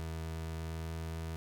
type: tone with pitch glide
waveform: 30% pulse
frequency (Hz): 81 to 81.47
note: E2 to E2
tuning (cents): -30 to -20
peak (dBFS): -35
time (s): 0-1.36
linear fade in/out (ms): 0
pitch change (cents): +10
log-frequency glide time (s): 0.53-0.96
effects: none